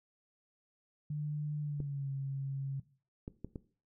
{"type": "tone with pitch glide", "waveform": "sine", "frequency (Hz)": [149.1, 136.73], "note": ["D3", "C#3"], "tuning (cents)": [27, -23], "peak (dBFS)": -34, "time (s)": [1.1, 2.8], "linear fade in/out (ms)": 5, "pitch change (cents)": -150, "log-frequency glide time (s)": [1.6, 2.1]}
{"type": "clicks", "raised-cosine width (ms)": 3, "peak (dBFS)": -28, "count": 4, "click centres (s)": [1.803, 3.279, 3.446, 3.558]}
{"effects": ["noise-tail reverb RT60 0.4 s tail -17 dB re dry"]}